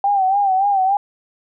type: tone with vibrato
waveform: sine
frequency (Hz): 782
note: G5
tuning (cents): -4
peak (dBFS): -13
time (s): 0.04-0.97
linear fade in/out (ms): 2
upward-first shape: sine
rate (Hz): 3.5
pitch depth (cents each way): 76
effects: none